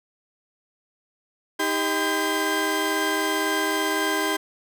30% pulse tone cluster, 314.4 / 398 / 1019 / 1590 Hz, D#4 / G4 / C6 / G6, +18 / +26 / -46 / +24 cents, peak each -25 dBFS, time 1.59-4.37 s, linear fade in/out 10 ms, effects none

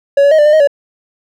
triangle tone with pitch steps, 561 / 568 / 628 / 592 / 602 / 626 / 569 Hz, C#5 / C#5 / D#5 / D5 / D5 / D#5 / C#5, +21 / +42 / +16 / +14 / +43 / +10 / +45 cents, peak -3 dBFS, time 0.17-0.674 s, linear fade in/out 5 ms, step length 72 ms, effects none

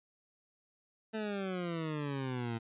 20% pulse exponential sweep, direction down, 222.1 to 112.7 Hz, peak -30 dBFS, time 1.13-2.59 s, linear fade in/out 20 ms, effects resampled to 8000 Hz

